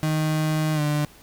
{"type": "tone with pitch glide", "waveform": "35% pulse", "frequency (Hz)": [155.56, 148.79], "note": ["D#3", "D3"], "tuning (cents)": [0, 23], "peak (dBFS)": -19, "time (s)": [0.03, 1.05], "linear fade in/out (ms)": 0, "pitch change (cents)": -77, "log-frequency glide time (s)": [0.74, 0.81], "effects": ["pink hiss -50 dBFS RMS until 1.22 s"]}